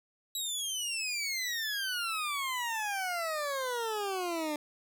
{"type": "exponential sweep", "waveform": "20% pulse", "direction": "down", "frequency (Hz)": [3907, 293.7], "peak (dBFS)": -27, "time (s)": [0.35, 4.56], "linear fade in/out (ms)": 2, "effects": []}